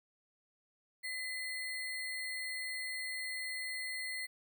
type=tone with sample-and-hold; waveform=sine; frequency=2021 Hz; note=B6; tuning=39 cents sharp; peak=-37 dBFS; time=1.03-4.27 s; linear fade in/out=20 ms; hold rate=6300 Hz; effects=none